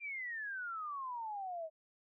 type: exponential sweep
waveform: sine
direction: down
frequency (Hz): 2411 to 622.3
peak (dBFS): -39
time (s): 0-1.7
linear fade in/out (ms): 50
effects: none